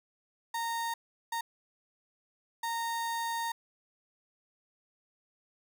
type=tone bursts at uneven times; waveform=35% pulse; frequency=924 Hz; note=A#5; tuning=16 cents flat; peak=-30 dBFS; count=3; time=0.54-0.94 / 1.32-1.41 / 2.63-3.52 s; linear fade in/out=5 ms; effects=none